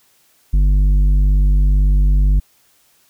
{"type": "tone with tanh clipping", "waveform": "sine", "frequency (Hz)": 49, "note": "G1", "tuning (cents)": 0, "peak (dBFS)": -11, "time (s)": [0.53, 2.4], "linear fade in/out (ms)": 10, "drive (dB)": 8, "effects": ["white hiss -56 dBFS RMS until 3.09 s"]}